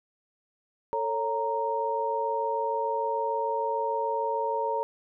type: tone cluster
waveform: sine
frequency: 445.3 / 552 / 930 Hz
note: A4 / C#5 / A#5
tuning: +21 / -7 / -4 cents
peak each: -31 / -32 / -28 dBFS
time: 0.93-4.83 s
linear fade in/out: 0 ms
effects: none